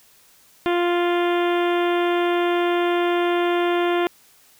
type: harmonic tone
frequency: 349.2 Hz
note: F4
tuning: in tune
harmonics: 1 / 2 / 3 / 4 / 5 / 6 / 7 / 8 / 9 / 10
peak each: -19 / -25 / -29 / -31 / -33 / -35 / -36 / -37 / -38 / -39 dBFS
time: 0.66-4.07 s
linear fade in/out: 0 ms
effects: white hiss -54 dBFS RMS until 4.59 s